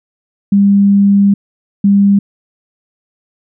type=tone bursts at uneven times; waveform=sine; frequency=200 Hz; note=G3; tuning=35 cents sharp; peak=-5 dBFS; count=2; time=0.52-1.34 / 1.84-2.19 s; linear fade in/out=5 ms; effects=none